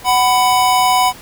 square tone pair together, 745.4 / 995 Hz, F#5 / B5, +13 / +13 cents, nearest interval perfect fourth, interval 500 cents, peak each -14 dBFS, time 0.04-1.13 s, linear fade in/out 50 ms, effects pink hiss -37 dBFS RMS until 1.21 s

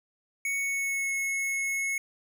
square tone with pitch glide, 2223 to 2186 Hz, C#7 to C#7, +4 to -25 cents, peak -28 dBFS, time 0.45-1.98 s, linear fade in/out 2 ms, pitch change -29 cents, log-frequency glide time 0.57-1.12 s, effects none

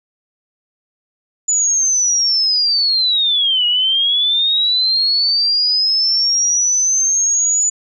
sine linear two-way sweep, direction down then up, 6980 to 2883 to 6980 Hz, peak -12 dBFS, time 1.48-7.7 s, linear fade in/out 10 ms, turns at 3.66 s, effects none

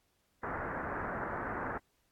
white low-pass noise, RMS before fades -38 dBFS, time 0.43-1.78 s, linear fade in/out 5 ms, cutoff 1700 Hz, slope 48 dB/octave, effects pink hiss -75 dBFS RMS until 2.11 s + AAC 64 kbps

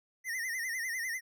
square tone with vibrato, 1939 Hz, B6, 32 cents flat, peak -34 dBFS, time 0.24-1.21 s, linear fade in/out 50 ms, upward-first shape sine, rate 10 Hz, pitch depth 120 cents each way, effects none

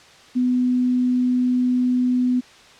sine tone, 250 Hz, B3, 21 cents sharp, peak -16 dBFS, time 0.35-2.41 s, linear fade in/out 20 ms, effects white hiss -47 dBFS RMS until 2.79 s + low-pass 5000 Hz 12 dB/octave

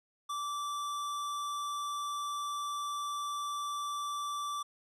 square tone, 1165 Hz, D6, 14 cents flat, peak -35 dBFS, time 0.29-4.63 s, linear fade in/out 10 ms, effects low-pass 11000 Hz 12 dB/octave

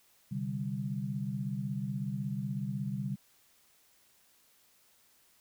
sine chord, C suspended second, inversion none, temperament just, 130.81 / 147.16 / 196.22 Hz, C3 / D3 / G3, 0 / +4 / +2 cents, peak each -37 / -38 / -36 dBFS, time 0.31-3.16 s, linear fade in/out 10 ms, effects white hiss -66 dBFS RMS until 5.4 s

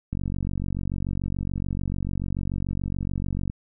click train, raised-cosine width 5 ms, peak -16 dBFS, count 159, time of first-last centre 0.13-3.499 s, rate 46.9 Hz, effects none

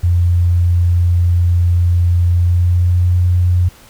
sine tone with pitch glide, 87.31 to 89.04 Hz, F2 to F2, 0 to +34 cents, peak -9 dBFS, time 0.03-3.69 s, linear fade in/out 10 ms, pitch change +34 cents, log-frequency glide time 2.31-3.09 s, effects pink hiss -43 dBFS RMS until 3.89 s

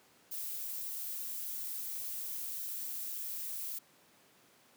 violet noise, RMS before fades -40 dBFS, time 0.31-3.79 s, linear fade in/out 10 ms, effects pink hiss -64 dBFS RMS until 4.76 s + high-pass 200 Hz 12 dB/octave

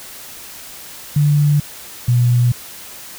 sine tone pair in turn, 146.83 / 121.82 Hz, D3 / B2, 0 / -23 cents, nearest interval minor third, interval 323 cents, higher first, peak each -10 dBFS, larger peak neither, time 1.16-1.6 / 2.08-2.52 s, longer neither, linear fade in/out 5 ms, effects white hiss -35 dBFS RMS until 3.18 s

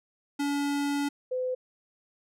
square / sine tone pair in turn, 285.2 / 508.2 Hz, C#4 / B4, +49 / +49 cents, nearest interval minor seventh, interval 1000 cents, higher second, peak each -27 dBFS, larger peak neither, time 0.39-1.09 / 1.31-1.55 s, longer first, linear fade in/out 10 ms, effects low-pass 12000 Hz 12 dB/octave

